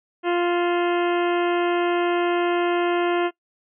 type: harmonic tone with a mistuned harmonic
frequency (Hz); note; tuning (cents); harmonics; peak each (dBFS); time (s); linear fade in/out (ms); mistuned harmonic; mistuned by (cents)
349.2; F4; 0; 1 / 2 / 3 / 4 / 5 / 6 / 7 / 8 / 9; -20 / -26 / -30 / -32 / -34 / -36 / -37 / -38 / -39; 0.23-3.31; 50; 7; +68
effects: noise-tail reverb RT60 0.1 s tail -21 dB re dry